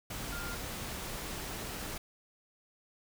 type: tone in noise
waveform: sine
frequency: 1403 Hz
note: F6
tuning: 8 cents sharp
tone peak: -42 dBFS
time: 0.32-0.55 s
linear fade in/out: 5 ms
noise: pink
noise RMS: -40 dBFS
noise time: 0.1-1.98 s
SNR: -5 dB
effects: none